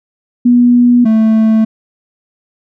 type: tone pair in turn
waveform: sine / triangle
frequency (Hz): 243.1 / 220.5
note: B3 / A3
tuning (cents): -27 / +4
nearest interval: major second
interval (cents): 169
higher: first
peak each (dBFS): -4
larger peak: neither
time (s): 0.45-1.05 / 1.05-1.65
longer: neither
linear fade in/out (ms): 10
effects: none